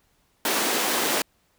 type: high-pass noise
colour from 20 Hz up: pink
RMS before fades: -24 dBFS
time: 0.45-1.22 s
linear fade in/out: 2 ms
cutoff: 260 Hz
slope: 24 dB/octave
effects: pink hiss -66 dBFS RMS until 1.58 s